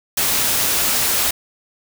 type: noise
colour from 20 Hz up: white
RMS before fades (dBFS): -18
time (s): 0.17-1.31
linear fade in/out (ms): 5
effects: none